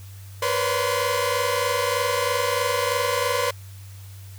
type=tone cluster; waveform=sawtooth; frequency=481.8 / 505 / 567 / 1033 Hz; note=B4 / B4 / C#5 / C6; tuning=-43 / +39 / +39 / -22 cents; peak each=-23 dBFS; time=0.42-3.51 s; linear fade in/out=5 ms; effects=added 97 Hz sine -38 dBFS peak until 4.38 s + white hiss -50 dBFS RMS until 4.38 s